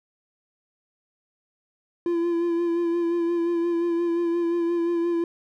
triangle tone with vibrato, 341 Hz, F4, 41 cents flat, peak -19 dBFS, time 2.06-5.24 s, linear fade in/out 2 ms, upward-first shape sine, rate 5.7 Hz, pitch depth 28 cents each way, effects none

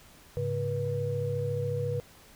sine tone cluster, 105.3 / 139.4 / 484.5 Hz, G#2 / C#3 / B4, +24 / +10 / -33 cents, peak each -33 / -33 / -31 dBFS, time 0.37-2 s, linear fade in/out 0 ms, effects pink hiss -55 dBFS RMS until 2.35 s

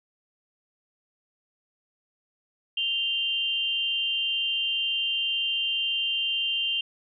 sine tone pair together, 2795 / 3137 Hz, F7 / G7, +1 / +1 cents, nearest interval major second, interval 200 cents, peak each -27 dBFS, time 2.77-6.81 s, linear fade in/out 5 ms, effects none

